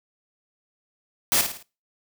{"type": "noise with echo", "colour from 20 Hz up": "white", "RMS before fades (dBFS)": -20, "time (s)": [1.32, 1.41], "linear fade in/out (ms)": 0, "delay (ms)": 54, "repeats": 4, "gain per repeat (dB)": -7, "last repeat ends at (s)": 1.626, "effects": ["noise-tail reverb RT60 0.3 s tail -21 dB re dry"]}